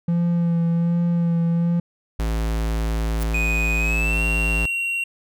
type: tone with vibrato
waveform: triangle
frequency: 170 Hz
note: F3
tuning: 46 cents flat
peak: -15 dBFS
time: 0.08-1.8 s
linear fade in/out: 5 ms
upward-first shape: sine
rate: 1.3 Hz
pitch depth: 20 cents each way
type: tone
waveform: square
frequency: 55 Hz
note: A1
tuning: in tune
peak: -21 dBFS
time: 2.19-4.66 s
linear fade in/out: 5 ms
type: noise with exponential growth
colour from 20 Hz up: blue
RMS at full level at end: -29 dBFS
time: 3.15-3.23 s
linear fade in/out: 1 ms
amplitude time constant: 16 ms
type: tone with pitch glide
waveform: triangle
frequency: 2489 to 2746 Hz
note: D#7 to F7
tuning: 0 to -30 cents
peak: -20 dBFS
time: 3.34-5.04 s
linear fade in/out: 5 ms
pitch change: +170 cents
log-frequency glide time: 3.78-4.23 s
effects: none